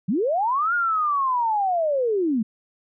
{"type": "linear two-way sweep", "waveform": "sine", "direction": "up then down", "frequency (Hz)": [159.1, 1440, 204.2], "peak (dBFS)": -19, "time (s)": [0.08, 2.43], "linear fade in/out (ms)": 10, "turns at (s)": 0.74, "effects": []}